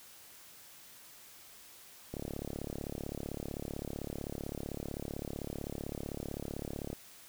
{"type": "click train", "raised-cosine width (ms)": 2, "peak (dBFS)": -25, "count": 172, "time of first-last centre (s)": [2.14, 6.93], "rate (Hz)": 35.7, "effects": ["white hiss -55 dBFS RMS until 7.28 s"]}